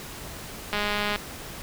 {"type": "click train", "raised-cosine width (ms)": 0.3, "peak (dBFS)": -11, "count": 90, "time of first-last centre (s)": [0.73, 1.16], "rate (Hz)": 207, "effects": ["pink hiss -39 dBFS RMS until 1.62 s"]}